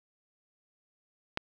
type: click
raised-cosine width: 0.3 ms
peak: -14 dBFS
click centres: 1.374 s
effects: none